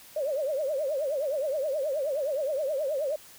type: tone with vibrato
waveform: sine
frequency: 574 Hz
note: D5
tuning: 40 cents flat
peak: -26 dBFS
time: 0.16-3.16 s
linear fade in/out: 5 ms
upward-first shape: triangle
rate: 9.5 Hz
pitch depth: 200 cents each way
effects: white hiss -51 dBFS RMS until 3.38 s